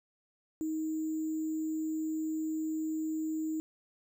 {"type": "tone with sample-and-hold", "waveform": "sine", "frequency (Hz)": 314.6, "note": "D#4", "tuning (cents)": 19, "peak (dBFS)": -31, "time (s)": [0.61, 3.6], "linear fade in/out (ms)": 0, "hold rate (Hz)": 7350, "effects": []}